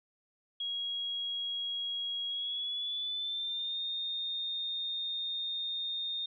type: tone with pitch glide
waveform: sine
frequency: 3300 to 3662 Hz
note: G#7 to A#7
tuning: -12 to -32 cents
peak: -33 dBFS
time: 0.6-6.26 s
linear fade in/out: 5 ms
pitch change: +180 cents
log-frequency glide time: 2.29-3.79 s
effects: none